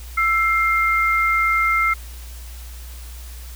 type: tone pair together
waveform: sine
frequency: 1329 / 2110 Hz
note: E6 / C7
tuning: +14 / +14 cents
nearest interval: minor sixth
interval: 800 cents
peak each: -18 dBFS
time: 0.17-1.94 s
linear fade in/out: 10 ms
effects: added 60 Hz sine -33 dBFS peak until 3.55 s + white hiss -43 dBFS RMS until 3.55 s